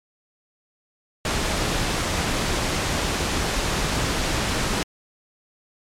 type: noise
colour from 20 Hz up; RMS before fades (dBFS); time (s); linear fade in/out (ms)
pink; -23; 1.25-4.83; 2
effects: low-pass 8000 Hz 12 dB/octave + MP3 96 kbps